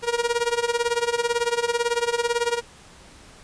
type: tone with tremolo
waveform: sawtooth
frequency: 473.6 Hz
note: A#4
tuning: 27 cents sharp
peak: -14 dBFS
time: 0.02-2.62 s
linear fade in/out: 50 ms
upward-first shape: sine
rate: 18 Hz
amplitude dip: 85%
effects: pink hiss -48 dBFS RMS until 3.43 s + resampled to 22050 Hz